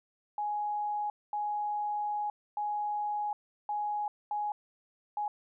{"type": "tone bursts at uneven times", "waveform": "sine", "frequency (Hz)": 834, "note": "G#5", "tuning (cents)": 7, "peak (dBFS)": -30, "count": 6, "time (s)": [[0.38, 1.1], [1.33, 2.3], [2.57, 3.33], [3.69, 4.08], [4.31, 4.52], [5.17, 5.28]], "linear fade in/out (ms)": 2, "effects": []}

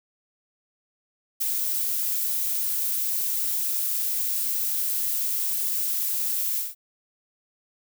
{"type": "noise with ADSR envelope", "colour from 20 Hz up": "violet", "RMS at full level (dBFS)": -23, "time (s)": [1.4, 6.75], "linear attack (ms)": 19, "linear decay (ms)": 9, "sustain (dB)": -3, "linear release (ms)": 180, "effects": []}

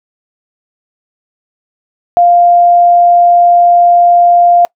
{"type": "tone", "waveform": "sine", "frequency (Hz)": 698.5, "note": "F5", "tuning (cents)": 0, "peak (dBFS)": -3, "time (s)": [2.17, 4.65], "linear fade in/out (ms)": 0, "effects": ["noise-tail reverb RT60 0.1 s tail -26 dB re dry"]}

